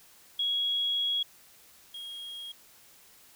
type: tone pair in turn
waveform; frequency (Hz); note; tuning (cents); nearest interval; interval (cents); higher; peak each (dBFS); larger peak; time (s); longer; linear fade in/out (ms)
sine / triangle; 3322 / 3271; G#7 / G#7; 0 / -27; unison; 27; first; -26 / -37; first; 0.39-1.23 / 1.94-2.52; first; 5
effects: white hiss -57 dBFS RMS until 3.35 s